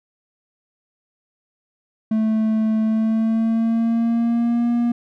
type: tone with pitch glide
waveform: triangle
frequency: 219.1 to 237.6 Hz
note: A3 to A#3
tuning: -7 to +33 cents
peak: -14 dBFS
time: 2.11-4.92 s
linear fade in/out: 5 ms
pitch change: +140 cents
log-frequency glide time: 2.82-4.7 s
effects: none